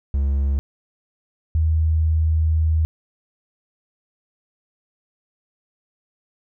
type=tone pair in turn; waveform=triangle / sine; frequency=69.3 / 79.44 Hz; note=C#2 / D#2; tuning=0 / +37 cents; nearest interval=major second; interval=237 cents; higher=second; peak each=-15 dBFS; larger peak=neither; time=0.14-0.59 / 1.55-2.85 s; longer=second; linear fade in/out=0 ms; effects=none